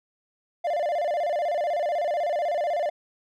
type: tone with vibrato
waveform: triangle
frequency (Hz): 641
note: E5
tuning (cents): -49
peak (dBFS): -21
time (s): 0.64-2.9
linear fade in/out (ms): 10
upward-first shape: square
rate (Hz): 16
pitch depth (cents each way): 140
effects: none